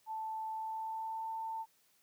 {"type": "tone with pitch glide", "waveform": "sine", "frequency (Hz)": [880, 893.8], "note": ["A5", "A5"], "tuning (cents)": [0, 27], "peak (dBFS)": -37, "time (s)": [0.06, 1.66], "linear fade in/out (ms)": 50, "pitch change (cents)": 27, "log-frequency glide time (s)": [0.51, 1.31], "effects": ["white hiss -71 dBFS RMS until 2.02 s", "high-pass 100 Hz 12 dB/octave"]}